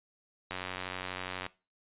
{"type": "click train", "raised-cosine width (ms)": 0.3, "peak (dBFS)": -20, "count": 89, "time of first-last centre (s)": [0.51, 1.464], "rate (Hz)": 92.2, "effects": ["noise-tail reverb RT60 0.3 s tail -19 dB re dry", "resampled to 8000 Hz"]}